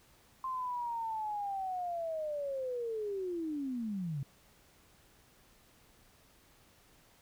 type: linear sweep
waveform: sine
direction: down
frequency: 1053 to 130.81 Hz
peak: -34 dBFS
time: 0.44-4.23 s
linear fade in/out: 2 ms
effects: pink hiss -64 dBFS RMS until 7.21 s